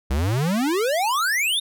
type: exponential sweep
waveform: square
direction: up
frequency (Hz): 61.74 to 3757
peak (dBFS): -20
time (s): 0.1-1.6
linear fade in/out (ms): 10
effects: none